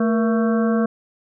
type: harmonic tone with a mistuned harmonic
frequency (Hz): 223.1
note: A3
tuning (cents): +24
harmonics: 1 / 2 / 3 / 5 / 6 / 7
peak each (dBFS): -17 / -23 / -27 / -31 / -33 / -34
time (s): 0-0.86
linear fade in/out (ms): 5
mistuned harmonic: 2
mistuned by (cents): +95
effects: none